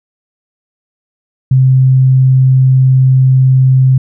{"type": "tone", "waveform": "sine", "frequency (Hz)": 130.81, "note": "C3", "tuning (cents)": 0, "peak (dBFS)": -4, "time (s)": [1.51, 3.98], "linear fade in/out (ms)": 5, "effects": []}